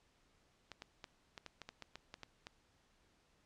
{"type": "clicks", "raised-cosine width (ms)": 0.2, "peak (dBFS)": -30, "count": 12, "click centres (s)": [0.717, 0.821, 1.042, 1.378, 1.463, 1.617, 1.69, 1.823, 1.956, 2.141, 2.233, 2.469], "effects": ["pink hiss -73 dBFS RMS until 3.45 s", "low-pass 7000 Hz 12 dB/octave"]}